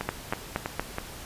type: two click trains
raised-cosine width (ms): 0.5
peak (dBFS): -11 / -14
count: 4 / 4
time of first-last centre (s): 0.09-0.796 / 0.01-0.984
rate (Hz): 4.25 / 3.08
effects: pink hiss -42 dBFS RMS until 1.25 s + resampled to 32000 Hz